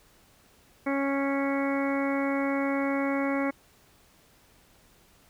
harmonic tone with a mistuned harmonic, 276.3 Hz, C#4, 6 cents flat, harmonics 1 / 2 / 3 / 4 / 5 / 6 / 7 / 8, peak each -27 / -31 / -37 / -37 / -39 / -42 / -39 / -37 dBFS, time 0.86-3.51 s, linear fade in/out 10 ms, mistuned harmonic 7, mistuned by +21 cents, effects pink hiss -60 dBFS RMS until 5.29 s

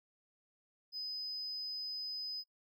triangle tone, 5020 Hz, D#8, 15 cents sharp, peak -36 dBFS, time 0.92-2.44 s, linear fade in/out 50 ms, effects noise-tail reverb RT60 0.1 s tail -18 dB re dry + tanh soft clip ceiling -36 dBFS

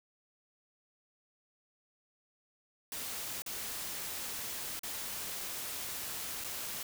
white noise with dropouts, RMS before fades -40 dBFS, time 2.92-6.83 s, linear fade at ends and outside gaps 2 ms, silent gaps 3.421-3.462 / 4.793-4.833 / 6.44-6.444 s, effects none

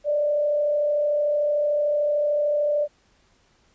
sine tone with frequency modulation, 590 Hz, D5, 8 cents sharp, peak -19 dBFS, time 0.04-2.88 s, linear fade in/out 50 ms, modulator 33.4 Hz, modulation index 0.39, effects pink hiss -62 dBFS RMS until 3.74 s + resampled to 16000 Hz

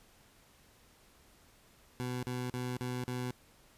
20% pulse tone bursts, 124.9 Hz, B2, 20 cents sharp, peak -30 dBFS, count 5, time 2-3.31 s, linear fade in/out 0 ms, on 230 ms, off 40 ms, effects pink hiss -63 dBFS RMS until 3.77 s + resampled to 32000 Hz

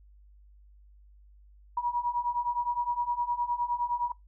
sine beating tone pair, 957 / 966.7 Hz, A#5 / B5, +45 / -37 cents, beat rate 9.7 Hz, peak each -31 / -29 dBFS, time 1.77-4.12 s, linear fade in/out 5 ms, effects noise-tail reverb RT60 0.2 s tail -25 dB re dry + added 50 Hz sine -53 dBFS peak until 4.27 s

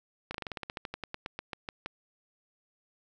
slowing click train, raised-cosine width 0.3 ms, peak -20 dBFS, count 19, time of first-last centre 0.31-1.86 s, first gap 34 ms, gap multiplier 1.1, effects none

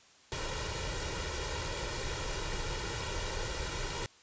pink noise with comb filter, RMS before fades -36 dBFS, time 0.32-4.06 s, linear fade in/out 0 ms, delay 2.1 ms, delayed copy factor +0.7, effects white hiss -60 dBFS RMS until 4.22 s + resampled to 16000 Hz

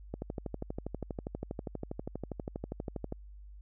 click train, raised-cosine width 2 ms, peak -23 dBFS, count 38, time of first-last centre 0.14-3.124 s, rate 12.4 Hz, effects added 50 Hz sine -47 dBFS peak until 3.61 s

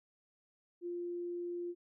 sine tone, 349.2 Hz, F4, in tune, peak -37 dBFS, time 0.81-1.75 s, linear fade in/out 50 ms, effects none

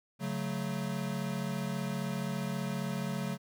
square chord, F# minor, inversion second, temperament equal with one note detuned, 141.26 / 185 / 220 Hz, C#3 / F#3 / A3, +33 / 0 / 0 cents, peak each -38 / -37 / -39 dBFS, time 0.19-3.38 s, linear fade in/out 50 ms, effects none

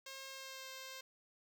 5% pulse tone with pitch glide, 536 to 526.5 Hz, C5 to C5, +42 to +11 cents, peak -36 dBFS, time 0.06-1.01 s, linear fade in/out 5 ms, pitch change -31 cents, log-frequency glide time 0.28-0.7 s, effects none

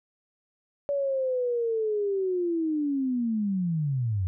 sine linear sweep, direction down, 572 to 87.31 Hz, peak -24 dBFS, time 0.89-4.27 s, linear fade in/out 0 ms, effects none

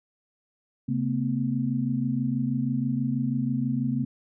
sine tone cluster, 134.6 / 226.4 / 252.6 Hz, C3 / A3 / B3, +49 / +50 / +39 cents, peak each -28 dBFS, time 0.88-4.05 s, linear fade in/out 10 ms, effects none

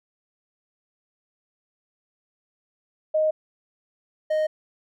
sine / triangle tone pair in turn, 622.3 / 620 Hz, D#5 / D#5, 0 / -6 cents, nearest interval unison, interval 6 cents, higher first, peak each -18 dBFS, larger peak neither, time 3.14-3.31 / 4.3-4.47 s, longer neither, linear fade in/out 10 ms, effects none

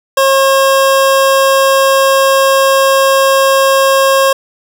25% pulse tone, 540 Hz, C#5, 45 cents flat, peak -3 dBFS, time 0.17-4.33 s, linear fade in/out 5 ms, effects none

